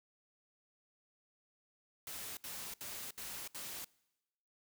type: noise bursts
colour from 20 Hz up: white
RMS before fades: -45 dBFS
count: 5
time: 2.07-3.846 s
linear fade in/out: 2 ms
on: 300 ms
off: 69 ms
effects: noise-tail reverb RT60 1.0 s tail -24 dB re dry